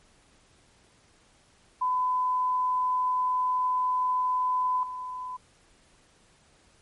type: tone with level steps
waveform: sine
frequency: 1007 Hz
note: B5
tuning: 33 cents sharp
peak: -23 / -33 dBFS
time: 1.81-5.37 s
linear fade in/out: 10 ms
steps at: 4.83 s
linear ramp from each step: 2 ms
effects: pink hiss -61 dBFS RMS until 6.81 s + MP3 48 kbps